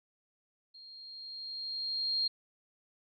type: tone with level ramp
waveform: sine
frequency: 4224 Hz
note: C8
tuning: 16 cents sharp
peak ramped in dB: -50 to -27 dBFS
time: 0.74-2.28 s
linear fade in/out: 10 ms
effects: none